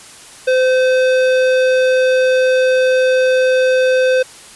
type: tone with hard clipping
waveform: sine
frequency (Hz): 514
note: C5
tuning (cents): -31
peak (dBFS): -12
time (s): 0.47-4.23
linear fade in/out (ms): 10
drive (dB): 14
effects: white hiss -38 dBFS RMS until 4.55 s + resampled to 24000 Hz